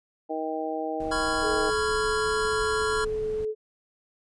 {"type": "harmonic tone", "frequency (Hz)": 157.8, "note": "D#3", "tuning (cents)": 25, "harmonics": [2, 3, 4, 5], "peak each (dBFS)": [-33, -33, -33, -33], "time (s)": [0.29, 1.71], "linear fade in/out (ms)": 20}
{"type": "noise", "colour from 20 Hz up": "brown", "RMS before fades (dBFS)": -39, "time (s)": [1, 3.45], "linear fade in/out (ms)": 2}
{"type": "chord", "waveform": "square", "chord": "C# dominant seventh", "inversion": "third", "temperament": "just", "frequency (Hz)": [997.9, 1108.7, 1385.9, 1663.1], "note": ["B5", "C#6", "E#6", "G#6"], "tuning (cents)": [18, 0, -14, 2], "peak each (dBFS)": [-34, -34, -30, -34], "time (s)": [1.11, 3.05], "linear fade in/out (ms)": 10}
{"type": "tone with pitch glide", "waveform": "sine", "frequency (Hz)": [429, 432.2], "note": ["A4", "A4"], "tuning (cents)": [-44, -31], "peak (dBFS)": -26, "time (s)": [1.41, 3.55], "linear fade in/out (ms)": 50, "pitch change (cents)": 13, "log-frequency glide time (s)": [1.68, 2.43]}
{"effects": ["resampled to 24000 Hz"]}